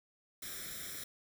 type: noise with comb filter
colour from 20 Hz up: white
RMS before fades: -44 dBFS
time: 0.42-1.04 s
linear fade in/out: 5 ms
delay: 0.54 ms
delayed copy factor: +0.85
effects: none